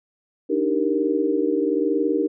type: chord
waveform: sine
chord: Eb major seventh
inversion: third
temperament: equal with one note detuned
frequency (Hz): 293.7 / 314.7 / 392 / 466.2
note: D4 / Eb4 / G4 / Bb4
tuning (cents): 0 / +20 / 0 / 0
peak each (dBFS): -24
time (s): 0.49-2.28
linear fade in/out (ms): 20
effects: none